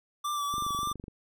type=tone with vibrato; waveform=square; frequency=1167 Hz; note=D6; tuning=11 cents flat; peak=-30 dBFS; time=0.24-0.93 s; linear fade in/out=10 ms; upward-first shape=sine; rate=3.5 Hz; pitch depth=29 cents each way
type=click train; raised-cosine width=3 ms; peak=-29 dBFS; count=14; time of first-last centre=0.54-1.082 s; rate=24 Hz
effects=none